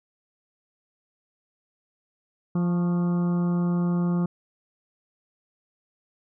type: harmonic tone with a mistuned harmonic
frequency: 174.61 Hz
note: F3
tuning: in tune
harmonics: 1 / 2 / 3 / 4 / 5 / 6 / 7 / 8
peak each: -21 / -33 / -41 / -44 / -44 / -44 / -43 / -50 dBFS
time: 2.55-4.26 s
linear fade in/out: 5 ms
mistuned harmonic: 6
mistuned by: +76 cents
effects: none